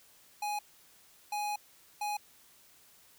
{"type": "tone bursts at uneven times", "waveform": "square", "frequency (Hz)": 832, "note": "G#5", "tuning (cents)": 3, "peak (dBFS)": -33, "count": 3, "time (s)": [[0.42, 0.59], [1.32, 1.56], [2.01, 2.17]], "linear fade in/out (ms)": 5, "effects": ["white hiss -61 dBFS RMS until 3.18 s"]}